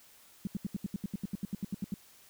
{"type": "tone bursts", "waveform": "sine", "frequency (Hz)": 196.2, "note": "G3", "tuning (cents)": 2, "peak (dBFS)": -30, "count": 16, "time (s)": [0.45, 1.941], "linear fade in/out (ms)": 2, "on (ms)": 21, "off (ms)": 77, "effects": ["white hiss -59 dBFS RMS until 2.29 s"]}